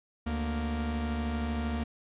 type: tone pair together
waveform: 45% pulse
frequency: 73.42 / 233.1 Hz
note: D2 / A#3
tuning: 0 / 0 cents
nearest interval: octave + minor sixth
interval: 2000 cents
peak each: -32 / -33 dBFS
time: 0.26-1.84 s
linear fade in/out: 10 ms
effects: resampled to 8000 Hz